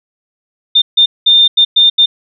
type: tone bursts at uneven times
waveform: sine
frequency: 3613 Hz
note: A7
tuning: 45 cents sharp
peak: -4 dBFS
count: 6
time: 0.75-0.82 / 0.97-1.06 / 1.26-1.48 / 1.57-1.65 / 1.76-1.9 / 1.98-2.06 s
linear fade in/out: 10 ms
effects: none